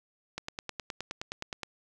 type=click train; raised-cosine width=0.2 ms; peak=-18 dBFS; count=13; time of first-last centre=0.38-1.633 s; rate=9.58 Hz; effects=none